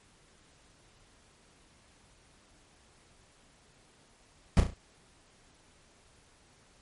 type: noise with echo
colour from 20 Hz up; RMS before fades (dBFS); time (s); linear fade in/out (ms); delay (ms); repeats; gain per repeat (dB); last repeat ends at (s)
brown; -19; 4.57-4.6; 0; 34; 4; -7; 4.736
effects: pink hiss -62 dBFS RMS until 6.81 s + MP3 48 kbps